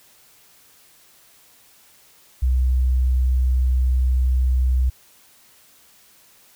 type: tone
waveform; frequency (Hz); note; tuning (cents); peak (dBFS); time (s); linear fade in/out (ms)
sine; 63.5; B1; +49; -15; 2.42-4.9; 10
effects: white hiss -53 dBFS RMS until 6.55 s